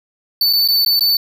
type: tone with dropouts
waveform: square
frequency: 4509 Hz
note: C#8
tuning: 29 cents sharp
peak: -12 dBFS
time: 0.41-1.17 s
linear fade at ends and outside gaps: 2 ms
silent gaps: 0.529-0.533 / 0.677-0.685 / 0.849-0.861 / 0.994-1.008 s
effects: none